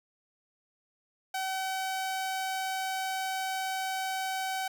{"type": "tone", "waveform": "sawtooth", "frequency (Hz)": 761, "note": "F#5", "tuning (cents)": 48, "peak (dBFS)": -27, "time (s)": [1.34, 4.68], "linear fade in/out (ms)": 5, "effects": []}